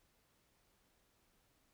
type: silence
effects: pink hiss -75 dBFS RMS until 1.73 s